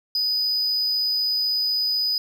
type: tone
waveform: triangle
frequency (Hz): 4978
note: D#8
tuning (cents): 0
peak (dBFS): -19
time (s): 0.15-2.18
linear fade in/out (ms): 2
effects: none